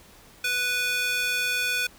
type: tone with high-pass filter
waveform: square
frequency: 493.9 Hz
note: B4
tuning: in tune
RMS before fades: -26 dBFS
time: 0.44-1.87 s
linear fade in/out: 5 ms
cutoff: 2000 Hz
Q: 2.5
effects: pink hiss -52 dBFS RMS until 1.98 s